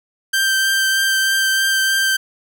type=tone with vibrato; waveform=sawtooth; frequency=1568 Hz; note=G6; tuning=in tune; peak=-11 dBFS; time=0.33-2.17 s; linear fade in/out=10 ms; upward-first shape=triangle; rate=3.2 Hz; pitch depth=13 cents each way; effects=none